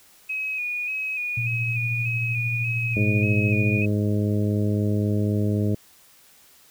sine tone with vibrato, 2501 Hz, D#7, 8 cents sharp, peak -25 dBFS, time 0.29-3.86 s, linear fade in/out 10 ms, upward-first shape square, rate 1.7 Hz, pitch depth 33 cents each way
sine tone with tremolo, 117.7 Hz, A#2, 17 cents sharp, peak -23 dBFS, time 1.37-3.79 s, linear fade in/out 5 ms, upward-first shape sine, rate 13 Hz, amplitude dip 35%
harmonic tone, 103.83 Hz, G#2, in tune, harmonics 1 / 2 / 3 / 4 / 5 / 6, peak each -22 / -25 / -29 / -31 / -36 / -37 dBFS, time 2.96-5.75 s, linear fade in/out 5 ms
effects white hiss -54 dBFS RMS until 6.7 s

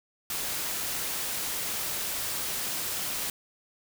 white noise, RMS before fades -32 dBFS, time 0.3-3.3 s, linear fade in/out 2 ms, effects none

